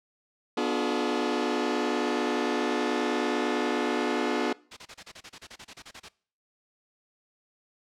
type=chord; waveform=sawtooth; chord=B diminished seventh; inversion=none; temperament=just; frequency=246.9 / 296.3 / 355.6 / 426.7 Hz; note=B3 / D4 / F4 / Ab4; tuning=0 / +15 / +31 / +47 cents; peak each=-27 dBFS; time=0.57-4.53 s; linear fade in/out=5 ms
type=noise bursts; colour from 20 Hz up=white; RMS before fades=-40 dBFS; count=16; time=4.71-6.088 s; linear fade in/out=10 ms; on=58 ms; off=30 ms
effects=noise-tail reverb RT60 0.5 s tail -23 dB re dry + low-pass 5000 Hz 12 dB/octave